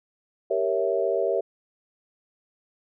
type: chord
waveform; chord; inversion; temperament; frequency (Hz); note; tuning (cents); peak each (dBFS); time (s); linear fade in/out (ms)
sine; G diminished seventh; none; equal; 392 / 466.2 / 554.4 / 659.3; G4 / Bb4 / Db5 / Fb5; 0 / 0 / 0 / 0; -27; 0.5-1.41; 10
effects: none